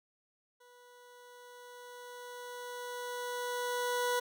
20% pulse tone with level ramp, 490.3 Hz, B4, 13 cents flat, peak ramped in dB -53 to -24 dBFS, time 0.6-4.2 s, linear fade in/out 10 ms, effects none

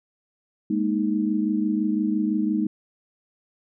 sine chord, Ab suspended second, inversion none, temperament just, 207.7 / 233.6 / 311.5 Hz, Ab3 / Bb3 / Eb4, 0 / +4 / +2 cents, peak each -24 / -27 / -24 dBFS, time 0.7-2.67 s, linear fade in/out 5 ms, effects none

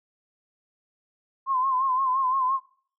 sine tone with vibrato, 1046.5 Hz, C6, in tune, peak -21 dBFS, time 1.46-2.6 s, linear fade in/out 50 ms, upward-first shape sine, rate 5.8 Hz, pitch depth 67 cents each way, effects noise-tail reverb RT60 0.5 s tail -22 dB re dry

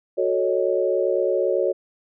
sine chord, D# half-diminished seventh, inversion first, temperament equal, 370 / 440 / 554.4 / 622.3 Hz, F#4 / A4 / C#5 / D#5, 0 / 0 / 0 / 0 cents, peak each -23 / -25 / -22 / -28 dBFS, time 0.17-1.73 s, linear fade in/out 20 ms, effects none

